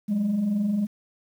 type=tone pair together; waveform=sine; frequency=184.59 / 207.2 Hz; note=F#3 / G#3; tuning=-4 / -4 cents; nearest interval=major second; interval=200 cents; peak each=-30 / -20 dBFS; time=0.08-0.87 s; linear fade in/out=20 ms; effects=tanh soft clip ceiling -19 dBFS + 9-bit